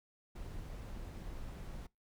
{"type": "noise", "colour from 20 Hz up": "brown", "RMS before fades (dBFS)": -45, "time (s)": [0.35, 1.87], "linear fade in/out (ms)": 10, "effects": ["noise-tail reverb RT60 0.2 s tail -23 dB re dry"]}